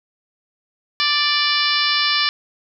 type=harmonic tone; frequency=587.3 Hz; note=D5; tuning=in tune; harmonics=2 / 3 / 4 / 5 / 6 / 7 / 8 / 9; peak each=-24 / -24 / -24 / -24 / -24 / -24 / -24 / -24 dBFS; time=1-2.29 s; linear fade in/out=0 ms; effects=none